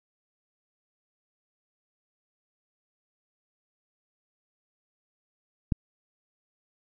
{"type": "click", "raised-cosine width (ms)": 5, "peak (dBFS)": -11, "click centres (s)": 5.722, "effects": []}